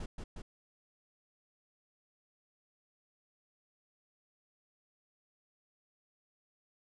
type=noise with echo; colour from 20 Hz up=brown; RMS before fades=-40 dBFS; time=0-0.06 s; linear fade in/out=5 ms; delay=180 ms; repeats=2; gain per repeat=-2 dB; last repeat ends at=0.42 s; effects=resampled to 22050 Hz